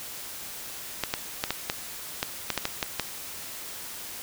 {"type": "clicks", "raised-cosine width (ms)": 0.2, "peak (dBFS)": -8, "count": 11, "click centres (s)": [1.037, 1.139, 1.439, 1.506, 1.699, 2.229, 2.503, 2.577, 2.654, 2.828, 2.997], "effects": ["white hiss -39 dBFS RMS until 4.22 s"]}